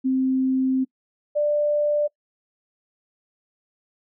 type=tone pair in turn; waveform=sine; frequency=261.6 / 591.4 Hz; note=C4 / D5; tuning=0 / +12 cents; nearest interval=octave + major second; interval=1412 cents; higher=second; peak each=-18 dBFS; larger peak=neither; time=0.04-0.85 / 1.35-2.08 s; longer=first; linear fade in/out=20 ms; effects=noise-tail reverb RT60 0.1 s tail -24 dB re dry